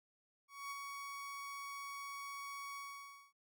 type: tone with ADSR envelope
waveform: 30% pulse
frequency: 1121 Hz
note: C#6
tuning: 19 cents sharp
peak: -39 dBFS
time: 0.48-3.33 s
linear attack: 230 ms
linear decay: 27 ms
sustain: -3 dB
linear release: 570 ms
effects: none